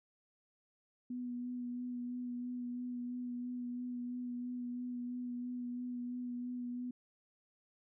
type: tone with vibrato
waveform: sine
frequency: 245.7 Hz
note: B3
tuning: 9 cents flat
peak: -38 dBFS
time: 1.1-6.91 s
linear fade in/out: 5 ms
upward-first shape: sine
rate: 3 Hz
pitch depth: 17 cents each way
effects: none